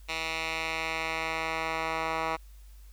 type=tone with band-pass filter sweep; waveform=10% pulse; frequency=161.4 Hz; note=E3; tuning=36 cents flat; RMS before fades=-32 dBFS; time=0.08-2.37 s; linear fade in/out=20 ms; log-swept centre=2900 to 1400 Hz; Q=1.5; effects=added 50 Hz sine -47 dBFS peak until 2.92 s + white hiss -63 dBFS RMS until 2.92 s